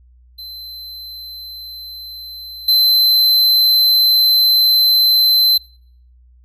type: tone with level steps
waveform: square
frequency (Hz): 4071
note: C8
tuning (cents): -48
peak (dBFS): -30 / -10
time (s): 0.38-5.58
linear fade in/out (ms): 10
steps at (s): 2.68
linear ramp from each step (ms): 5
effects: noise-tail reverb RT60 0.6 s tail -26 dB re dry + added 61 Hz sine -45 dBFS peak until 6.44 s